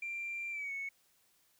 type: tone with pitch glide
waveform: sine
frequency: 2368 to 2209 Hz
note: D7 to C#7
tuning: +14 to -7 cents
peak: -36 dBFS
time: 0.02-0.89 s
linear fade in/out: 5 ms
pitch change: -121 cents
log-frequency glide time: 0.51-0.72 s
effects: tanh soft clip ceiling -33 dBFS + white hiss -71 dBFS RMS until 1.59 s